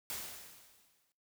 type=noise with exponential decay; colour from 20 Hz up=white; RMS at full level=-39 dBFS; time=0.1-1.12 s; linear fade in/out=0 ms; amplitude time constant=220 ms; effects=noise-tail reverb RT60 0.3 s tail -18 dB re dry